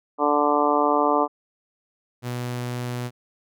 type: harmonic tone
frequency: 146.83 Hz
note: D3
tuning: in tune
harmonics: 2 / 3 / 4 / 5 / 6 / 7 / 8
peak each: -25 / -25 / -25 / -25 / -25 / -25 / -25 dBFS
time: 0.18-1.28 s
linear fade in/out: 50 ms
type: tone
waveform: sawtooth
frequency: 122.7 Hz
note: B2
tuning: 11 cents flat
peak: -23 dBFS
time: 2.22-3.11 s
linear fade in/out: 50 ms
effects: none